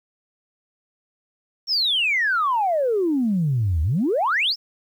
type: exponential two-way sweep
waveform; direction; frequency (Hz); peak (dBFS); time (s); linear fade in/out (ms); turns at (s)
sine; down then up; 5610 to 74 to 5610; -17; 1.67-4.56; 50; 3.82
effects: tanh soft clip ceiling -13 dBFS + 9-bit